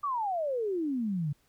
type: exponential sweep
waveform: sine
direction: down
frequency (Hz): 1200 to 138.6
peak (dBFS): -28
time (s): 0.03-1.33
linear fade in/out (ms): 10
effects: pink hiss -69 dBFS RMS until 1.48 s